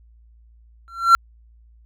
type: tone with exponential growth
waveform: triangle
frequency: 1362 Hz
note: F6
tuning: 44 cents flat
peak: -3 dBFS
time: 0.88-1.15 s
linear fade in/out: 0 ms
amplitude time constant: 58 ms
effects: added 57 Hz sine -48 dBFS peak until 1.85 s